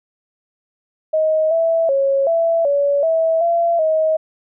sine tone with pitch steps, 628 / 659 / 548 / 665 / 568 / 651 / 680 / 632 Hz, D#5 / E5 / C#5 / E5 / C#5 / E5 / F5 / D#5, +16 / -1 / -20 / +15 / +42 / -22 / -46 / +27 cents, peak -13 dBFS, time 1.13-4.17 s, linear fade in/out 10 ms, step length 380 ms, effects none

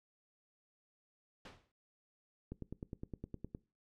pink noise with exponential decay, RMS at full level -47 dBFS, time 1.45-1.72 s, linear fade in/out 5 ms, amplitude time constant 58 ms
click train, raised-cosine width 3 ms, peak -30 dBFS, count 11, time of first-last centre 2.52-3.549 s, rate 9.72 Hz
effects noise-tail reverb RT60 0.3 s tail -21 dB re dry + low-pass 4000 Hz 12 dB/octave

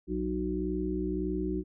harmonic tone, 61.74 Hz, B1, in tune, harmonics 1 / 3 / 5 / 6, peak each -36 / -35 / -33 / -34 dBFS, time 0.07-1.64 s, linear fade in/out 50 ms, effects none

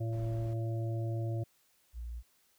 harmonic tone, 113.5 Hz, A#2, 46 cents flat, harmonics 1 / 3 / 5 / 6, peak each -32 / -42 / -46 / -48 dBFS, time 0-1.44 s, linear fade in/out 10 ms
brown noise, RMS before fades -47 dBFS, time 0.12-0.54 s, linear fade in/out 10 ms
sine tone, 58.5 Hz, A#1, 7 cents sharp, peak -38 dBFS, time 1.93-2.23 s, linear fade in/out 50 ms
effects white hiss -70 dBFS RMS until 2.58 s

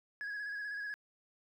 sine tone with vibrato, 1668 Hz, G#6, 7 cents sharp, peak -35 dBFS, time 0.21-0.94 s, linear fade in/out 0 ms, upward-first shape square, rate 16 Hz, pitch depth 29 cents each way, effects tanh soft clip ceiling -37 dBFS + 12-bit

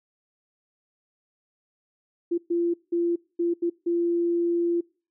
sine tone bursts at uneven times, 343 Hz, F4, 31 cents flat, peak -21 dBFS, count 6, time 2.31-2.38 / 2.5-2.74 / 2.92-3.16 / 3.39-3.54 / 3.62-3.7 / 3.86-4.81 s, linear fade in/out 10 ms, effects noise-tail reverb RT60 0.4 s tail -25 dB re dry

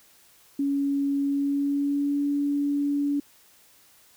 sine tone with pitch glide, 280.1 to 286 Hz, C#4 to D4, +18 to -46 cents, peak -22 dBFS, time 0.59-3.2 s, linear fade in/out 5 ms, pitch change +36 cents, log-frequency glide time 1.23-2.24 s, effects white hiss -57 dBFS RMS until 4.16 s

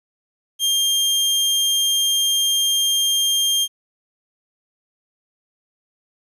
sawtooth tone, 3200 Hz, G7, 35 cents sharp, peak -13 dBFS, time 0.59-3.68 s, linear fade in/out 50 ms, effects resampled to 32000 Hz + 9-bit

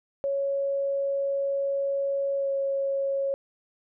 sine tone with pitch glide, 554.4 to 549.3 Hz, C#5 to C#5, 0 to -16 cents, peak -24 dBFS, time 0.24-3.34 s, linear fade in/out 0 ms, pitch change -16 cents, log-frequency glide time 2.37-2.49 s, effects none

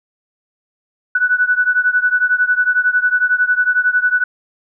sine beating tone pair, 1480 / 1491 Hz, F#6 / F#6, 0 / +13 cents, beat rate 11 Hz, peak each -14 / -16 dBFS, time 1.15-4.24 s, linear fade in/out 5 ms, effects none

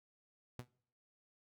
sawtooth tone with exponential decay, 123.47 Hz, B2, in tune, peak -37 dBFS, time 0.59-0.68 s, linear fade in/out 0 ms, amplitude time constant 18 ms, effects noise-tail reverb RT60 0.6 s tail -23 dB re dry

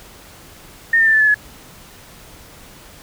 sine tone with pitch steps, 1831 / 1803.7 / 1776.8 / 1750.3 / 1724.2 / 1698.5 Hz, A#6 / A6 / A6 / A6 / A6 / G#6, -32 / +42 / +16 / -10 / -36 / +38 cents, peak -10 dBFS, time 0.93-1.344 s, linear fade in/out 5 ms, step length 69 ms, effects pink hiss -42 dBFS RMS until 3.02 s

